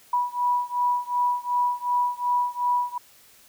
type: beating tone pair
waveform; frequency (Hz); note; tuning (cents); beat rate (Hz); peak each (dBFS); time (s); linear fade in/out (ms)
sine; 977 / 979.7; B5 / B5; -19 / -14; 2.7; -24 / -25; 0.13-2.98; 5
effects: white hiss -54 dBFS RMS until 3.48 s